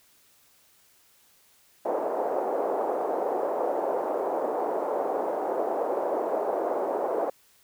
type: band-pass noise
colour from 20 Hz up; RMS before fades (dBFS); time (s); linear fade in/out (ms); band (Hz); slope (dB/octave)
white; -28; 1.85-7.3; 5; 380 to 730; 24
effects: white hiss -61 dBFS RMS until 7.63 s